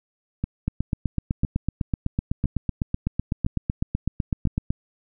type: two click trains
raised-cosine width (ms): 5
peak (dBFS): -10 / -12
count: 33 / 5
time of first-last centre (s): 0.68-4.705 / 0.44-4.472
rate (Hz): 7.95 / 0.992
effects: none